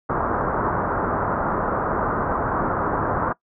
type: low-pass noise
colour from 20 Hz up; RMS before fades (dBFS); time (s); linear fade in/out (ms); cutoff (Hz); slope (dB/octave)
white; -23; 0.09-3.33; 10; 1400; 48
effects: noise-tail reverb RT60 0.1 s tail -21 dB re dry